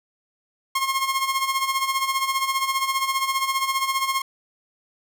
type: tone with tremolo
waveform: sawtooth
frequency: 1074 Hz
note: C6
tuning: 45 cents sharp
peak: -15 dBFS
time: 0.75-4.22 s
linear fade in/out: 5 ms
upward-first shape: sine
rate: 15 Hz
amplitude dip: 65%
effects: none